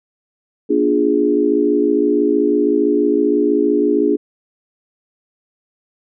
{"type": "chord", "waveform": "sine", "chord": "B diminished seventh", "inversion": "none", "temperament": "equal with one note detuned", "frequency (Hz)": [240.6, 293.7, 349.2, 415.3], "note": ["B3", "D4", "F4", "Ab4"], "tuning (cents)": [-45, 0, 0, 0], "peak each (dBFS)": [-22, -16, -19, -16], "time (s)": [0.69, 4.17], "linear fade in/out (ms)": 20, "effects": []}